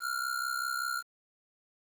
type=ring-modulated tone; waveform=square; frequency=1400 Hz; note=F6; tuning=4 cents sharp; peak=-29 dBFS; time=0-1.03 s; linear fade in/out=50 ms; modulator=32.6 Hz; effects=10-bit